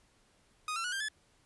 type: tone with pitch steps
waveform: sawtooth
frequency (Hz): 1244.5 / 1349.3 / 1463 / 1586.2 / 1719.8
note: D#6 / E6 / F#6 / G6 / A6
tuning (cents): 0 / +40 / -20 / +20 / -40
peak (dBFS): -30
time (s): 0.68-1.085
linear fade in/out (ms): 2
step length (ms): 81
effects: pink hiss -68 dBFS RMS until 1.45 s + resampled to 24000 Hz